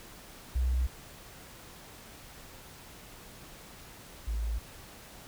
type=tone pair in turn; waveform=sine; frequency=63 / 55.4 Hz; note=B1 / A1; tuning=+35 / +13 cents; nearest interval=major second; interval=222 cents; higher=first; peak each=-25 / -29 dBFS; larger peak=first; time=0.55-0.87 / 4.27-4.59 s; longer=neither; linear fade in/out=10 ms; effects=pink hiss -50 dBFS RMS until 5.27 s